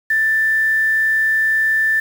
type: tone with quantisation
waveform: sine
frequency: 1769 Hz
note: A6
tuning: 9 cents sharp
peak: -13 dBFS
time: 0.1-2 s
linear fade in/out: 5 ms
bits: 6
effects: none

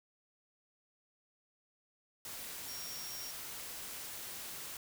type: tone in noise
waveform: sine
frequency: 5588 Hz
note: F8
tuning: in tune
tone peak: -45 dBFS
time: 2.68-3.31 s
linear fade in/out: 2 ms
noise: white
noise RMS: -45 dBFS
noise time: 2.25-4.77 s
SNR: -3 dB
effects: none

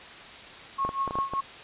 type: tone with tremolo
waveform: sine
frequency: 1091 Hz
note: C#6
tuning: 28 cents flat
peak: -23 dBFS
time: 0.78-1.41 s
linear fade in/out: 10 ms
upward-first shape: triangle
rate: 5.3 Hz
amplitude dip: 95%
type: clicks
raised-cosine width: 1 ms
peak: -18 dBFS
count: 7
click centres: 0.85 / 0.891 / 1.077 / 1.109 / 1.155 / 1.187 / 1.336 s
effects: white hiss -44 dBFS RMS until 1.63 s + resampled to 8000 Hz

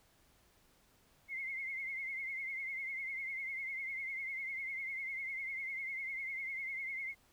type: tone with vibrato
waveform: sine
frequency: 2125 Hz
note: C7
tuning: 26 cents sharp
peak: -38 dBFS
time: 1.28-7.15 s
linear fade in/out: 50 ms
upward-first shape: triangle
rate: 10 Hz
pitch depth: 74 cents each way
effects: pink hiss -69 dBFS RMS until 7.32 s

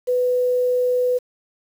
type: tone with quantisation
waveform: sine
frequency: 497.5 Hz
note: B4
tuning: 13 cents sharp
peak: -16 dBFS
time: 0.07-1.19 s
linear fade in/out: 20 ms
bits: 7
effects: none

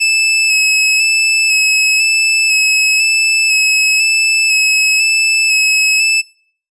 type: tone with vibrato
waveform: sawtooth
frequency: 2600 Hz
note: E7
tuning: 24 cents flat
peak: -6 dBFS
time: 0-6.22 s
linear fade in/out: 20 ms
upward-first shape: square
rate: 1 Hz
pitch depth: 19 cents each way
effects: noise-tail reverb RT60 0.5 s tail -23 dB re dry + resampled to 22050 Hz

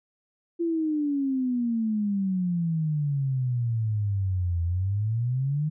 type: exponential two-way sweep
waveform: sine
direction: down then up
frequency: 343.3 to 84 to 156.5 Hz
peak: -23 dBFS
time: 0.59-5.7 s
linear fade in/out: 20 ms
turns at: 4.63 s
effects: none

